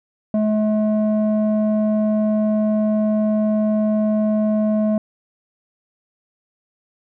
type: tone with low-pass filter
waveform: square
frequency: 214 Hz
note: A3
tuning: 48 cents flat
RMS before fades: -18 dBFS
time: 0.34-4.98 s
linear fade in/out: 2 ms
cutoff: 570 Hz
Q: 2.2
effects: none